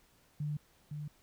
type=tone with echo; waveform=sine; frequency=148.8 Hz; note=D3; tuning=23 cents sharp; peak=-33 dBFS; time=0.4-0.57 s; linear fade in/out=5 ms; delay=510 ms; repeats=1; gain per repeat=-5 dB; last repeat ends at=1.08 s; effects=pink hiss -67 dBFS RMS until 1.22 s